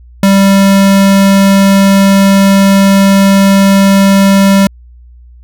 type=tone; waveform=square; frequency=196 Hz; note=G3; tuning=in tune; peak=-4 dBFS; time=0.23-4.67 s; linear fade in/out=2 ms; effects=added 60 Hz sine -33 dBFS peak until 5.43 s